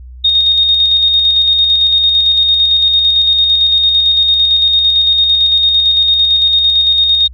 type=tone with tremolo; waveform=sine; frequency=3706 Hz; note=A#7; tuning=11 cents flat; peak=-6 dBFS; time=0.24-7.28 s; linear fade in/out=10 ms; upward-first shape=square; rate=8.9 Hz; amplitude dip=30%; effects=added 62 Hz sine -29 dBFS peak until 7.33 s